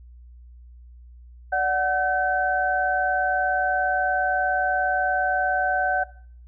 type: tone cluster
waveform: sine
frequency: 584 / 741 / 1533 Hz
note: D5 / F#5 / G6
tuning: -10 / +2 / -39 cents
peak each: -28 / -22 / -24 dBFS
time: 1.52-6.04 s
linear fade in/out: 10 ms
effects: noise-tail reverb RT60 0.5 s tail -18 dB re dry + added 60 Hz sine -43 dBFS peak until 6.47 s